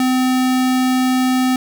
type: tone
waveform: square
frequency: 256.2 Hz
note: C4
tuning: 36 cents flat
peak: -14 dBFS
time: 0-1.56 s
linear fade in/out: 2 ms
effects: none